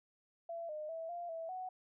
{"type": "tone with pitch steps", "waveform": "sine", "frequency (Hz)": [673, 610, 654, 695, 656, 742], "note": ["E5", "D#5", "E5", "F5", "E5", "F#5"], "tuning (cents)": [36, -34, -14, -9, -9, 5], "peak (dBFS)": -40, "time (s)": [0.49, 1.69], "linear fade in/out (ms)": 5, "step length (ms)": 200, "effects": []}